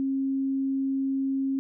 sine tone, 270 Hz, C#4, 45 cents flat, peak -24 dBFS, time 0-1.59 s, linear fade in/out 0 ms, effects none

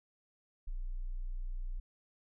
sine tone, 30 Hz, B0, 49 cents flat, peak -35 dBFS, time 0.67-1.8 s, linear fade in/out 10 ms, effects none

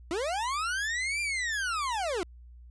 40% pulse linear two-way sweep, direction up then down, 311.9 to 2403 to 323 Hz, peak -28 dBFS, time 0.11-2.23 s, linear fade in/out 0 ms, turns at 1.21 s, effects added 60 Hz sine -47 dBFS peak until 2.7 s + resampled to 22050 Hz

